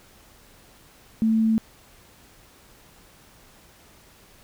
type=tone; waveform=sine; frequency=222 Hz; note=A3; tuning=16 cents sharp; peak=-17 dBFS; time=1.22-1.58 s; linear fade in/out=0 ms; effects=pink hiss -53 dBFS RMS until 4.43 s